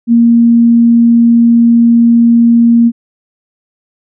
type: tone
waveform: sine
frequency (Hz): 233.8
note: A#3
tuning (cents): +5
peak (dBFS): -3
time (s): 0.07-2.92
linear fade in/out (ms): 50
effects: none